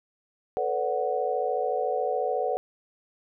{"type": "chord", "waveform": "sine", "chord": "B minor seventh", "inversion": "third", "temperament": "equal with one note detuned", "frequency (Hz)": [440, 493.9, 572.9, 740], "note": ["A4", "B4", "D5", "F#5"], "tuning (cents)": [0, 0, -43, 0], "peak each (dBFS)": [-31, -29, -31, -29], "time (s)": [0.57, 2.57], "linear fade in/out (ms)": 0, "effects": []}